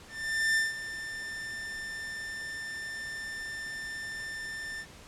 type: tone with ADSR envelope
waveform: 45% pulse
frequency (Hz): 1788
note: A6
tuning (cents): +27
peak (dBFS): -23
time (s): 0.08-4.86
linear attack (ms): 480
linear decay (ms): 170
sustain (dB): -13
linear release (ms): 60
effects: pink hiss -51 dBFS RMS until 5.07 s + low-pass 9000 Hz 12 dB/octave